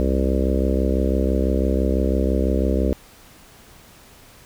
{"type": "harmonic tone", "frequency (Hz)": 66, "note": "C2", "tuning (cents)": 16, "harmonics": [1, 3, 4, 5, 6, 7, 8, 9], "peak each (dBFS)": [-20, -25, -26, -27, -28, -28, -29, -30], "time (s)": [0, 2.93], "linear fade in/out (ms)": 0, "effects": ["pink hiss -48 dBFS RMS until 4.45 s"]}